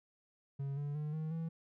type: tone with pitch steps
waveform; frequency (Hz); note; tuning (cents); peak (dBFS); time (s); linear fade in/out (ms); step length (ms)
triangle; 138.59 / 144.48 / 150.61 / 157.01 / 163.67; C#3 / D3 / D3 / D#3 / E3; 0 / -28 / +44 / +16 / -12; -34; 0.59-1.49; 10; 180
effects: none